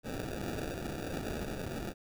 white noise with sample-and-hold, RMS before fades -38 dBFS, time 0.03-1.94 s, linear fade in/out 50 ms, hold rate 1050 Hz, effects none

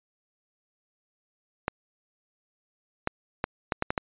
clicks, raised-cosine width 0.5 ms, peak -10 dBFS, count 7, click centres 1.681 / 3.074 / 3.441 / 3.722 / 3.824 / 3.905 / 3.978 s, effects resampled to 8000 Hz

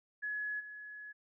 sine tone with level steps, 1693 Hz, G#6, 33 cents sharp, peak -35 / -45 dBFS, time 0.22-1.13 s, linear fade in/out 20 ms, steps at 0.59 s, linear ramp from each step 20 ms, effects none

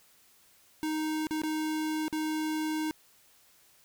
square tone with dropouts, 311.1 Hz, D#4, in tune, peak -30 dBFS, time 0.83-2.91 s, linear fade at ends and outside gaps 0 ms, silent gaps 1.269-1.309 / 1.418-1.435 / 2.081-2.127 s, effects white hiss -62 dBFS RMS until 3.84 s

